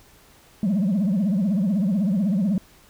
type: tone with vibrato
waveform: sine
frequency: 196 Hz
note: G3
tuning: in tune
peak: -16 dBFS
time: 0.63-2.58 s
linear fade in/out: 2 ms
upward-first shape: triangle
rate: 16 Hz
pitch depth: 250 cents each way
effects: tanh soft clip ceiling -17 dBFS + pink hiss -53 dBFS RMS until 2.89 s